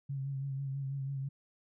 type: tone with vibrato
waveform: sine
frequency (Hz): 136.8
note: C#3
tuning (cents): -23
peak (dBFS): -34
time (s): 0.09-1.29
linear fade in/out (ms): 10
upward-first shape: sine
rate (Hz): 6.1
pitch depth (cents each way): 36
effects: none